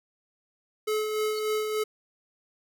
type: tone with tremolo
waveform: square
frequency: 429.5 Hz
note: A4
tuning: 42 cents flat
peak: -25 dBFS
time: 0.87-1.84 s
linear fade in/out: 10 ms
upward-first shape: sine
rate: 3.4 Hz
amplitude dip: 40%
type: tone with exponential growth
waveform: sine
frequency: 4435 Hz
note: C#8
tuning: in tune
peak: -30 dBFS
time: 1.31-1.39 s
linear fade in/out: 2 ms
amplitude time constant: 17 ms
effects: none